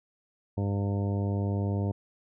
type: harmonic tone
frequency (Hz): 100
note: G2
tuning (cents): +35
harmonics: 1 / 2 / 3 / 4 / 5 / 6 / 7 / 9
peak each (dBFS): -27 / -33 / -37 / -39 / -41 / -43 / -44 / -46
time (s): 0.57-1.92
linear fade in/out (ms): 10
effects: none